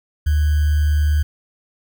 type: tone with sample-and-hold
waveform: sine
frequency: 74.9 Hz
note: D2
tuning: 35 cents sharp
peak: -13 dBFS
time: 0.26-1.23 s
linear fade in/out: 10 ms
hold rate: 1575 Hz
effects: none